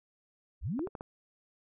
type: linear sweep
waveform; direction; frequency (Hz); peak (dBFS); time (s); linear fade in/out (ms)
sine; up; 32.7 to 429.5; -31; 0.61-0.89; 50
type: clicks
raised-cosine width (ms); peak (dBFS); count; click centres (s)
1; -26; 4; 0.793 / 0.873 / 0.952 / 1.009
effects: none